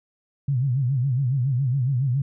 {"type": "tone with vibrato", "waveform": "sine", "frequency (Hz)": 130.5, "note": "C3", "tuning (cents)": -4, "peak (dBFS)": -19, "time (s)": [0.48, 2.22], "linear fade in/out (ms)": 5, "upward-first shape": "sine", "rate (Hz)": 7.2, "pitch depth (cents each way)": 150, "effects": []}